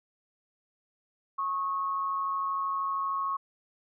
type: tone pair together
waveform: sine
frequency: 1096.9 / 1270 Hz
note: C#6 / D#6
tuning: -19 / +35 cents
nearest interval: minor third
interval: 254 cents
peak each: -28 / -39 dBFS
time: 1.38-3.37 s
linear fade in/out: 10 ms
effects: none